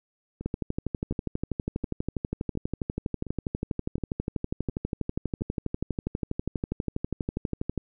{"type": "two click trains", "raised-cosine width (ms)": 3, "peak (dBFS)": [-24, -15], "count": [8, 91], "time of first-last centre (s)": [[0.41, 5.41], [0.46, 7.777]], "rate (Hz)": [1.4, 12.3], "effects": []}